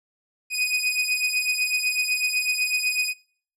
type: beating tone pair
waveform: sawtooth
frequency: 2489 / 2497 Hz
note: D#7 / D#7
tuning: 0 / +6 cents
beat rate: 8 Hz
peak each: -20 / -23 dBFS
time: 0.5-3.14 s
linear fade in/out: 50 ms
effects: noise-tail reverb RT60 0.5 s tail -22 dB re dry + low-pass 12000 Hz 12 dB/octave